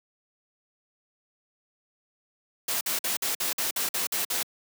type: noise bursts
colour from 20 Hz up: white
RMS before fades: -28 dBFS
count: 10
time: 2.68-4.43 s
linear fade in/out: 5 ms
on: 130 ms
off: 50 ms
effects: high-pass 200 Hz 12 dB/octave